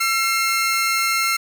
sawtooth tone pair together, 1348 / 2135 Hz, E6 / C7, +38 / +34 cents, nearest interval minor sixth, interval 796 cents, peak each -17 / -17 dBFS, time 0-1.37 s, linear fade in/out 10 ms, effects none

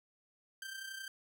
sawtooth tone with amplitude modulation, 1568 Hz, G6, in tune, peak -37 dBFS, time 0.62-1.08 s, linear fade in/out 2 ms, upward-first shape sine, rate 31.3 Hz, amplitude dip 55%, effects none

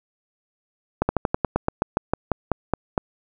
slowing click train, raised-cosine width 1 ms, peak -5 dBFS, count 15, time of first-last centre 1.02-2.978 s, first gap 70 ms, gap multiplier 1.1, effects none

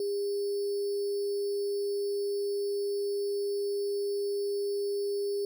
sine tone with sample-and-hold, 403.4 Hz, G4, 50 cents sharp, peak -28 dBFS, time 0-5.45 s, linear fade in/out 2 ms, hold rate 4900 Hz, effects none

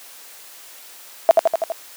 sine tone with echo, 660 Hz, E5, 2 cents sharp, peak -4 dBFS, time 1.29-1.31 s, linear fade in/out 0 ms, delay 82 ms, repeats 5, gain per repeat -3 dB, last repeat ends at 1.72 s, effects white hiss -42 dBFS RMS until 1.96 s + high-pass 400 Hz 12 dB/octave

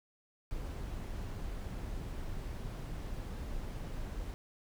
brown noise, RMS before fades -40 dBFS, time 0.51-4.34 s, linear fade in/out 0 ms, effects none

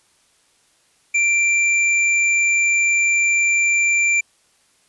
square tone, 2358 Hz, D7, 6 cents sharp, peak -15 dBFS, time 1.14-4.21 s, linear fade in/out 10 ms, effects white hiss -59 dBFS RMS until 4.88 s + resampled to 24000 Hz

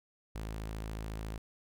sawtooth tone, 54 Hz, A1, 32 cents flat, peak -34 dBFS, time 0.35-1.38 s, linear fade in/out 5 ms, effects none

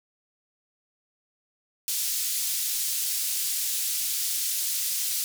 white band-pass noise, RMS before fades -28 dBFS, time 1.88-5.24 s, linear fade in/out 0 ms, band 4000 to 16000 Hz, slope 12 dB/octave, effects none

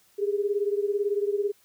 sine beating tone pair, 402.2 / 420.2 Hz, G4 / G#4, +44 / +20 cents, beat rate 18 Hz, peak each -25 / -28 dBFS, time 0.18-1.52 s, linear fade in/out 20 ms, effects white hiss -62 dBFS RMS until 1.64 s

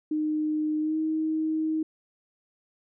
sine tone with pitch glide, 306.8 to 314.9 Hz, D#4 to D#4, -24 to +21 cents, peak -24 dBFS, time 0.11-1.83 s, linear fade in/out 5 ms, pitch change +45 cents, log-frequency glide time 0.8-0.97 s, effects none

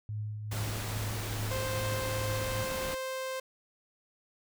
sine tone with tremolo, 106.2 Hz, G#2, 39 cents sharp, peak -32 dBFS, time 0.09-2.63 s, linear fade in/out 0 ms, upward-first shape triangle, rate 2.4 Hz, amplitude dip 45%
pink noise, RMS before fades -38 dBFS, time 0.51-2.95 s, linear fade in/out 10 ms
sawtooth tone, 523.3 Hz, C5, in tune, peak -30 dBFS, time 1.51-3.4 s, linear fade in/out 5 ms
effects none

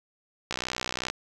click train, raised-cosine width 0.2 ms, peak -12 dBFS, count 38, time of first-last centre 0.51-1.1 s, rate 62.7 Hz, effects none

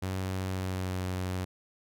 sawtooth tone with pitch glide, 94.2 to 92.15 Hz, F#2 to F#2, +32 to -7 cents, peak -27 dBFS, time 0.02-1.45 s, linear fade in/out 10 ms, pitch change -39 cents, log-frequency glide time 0.44-1.04 s, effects none

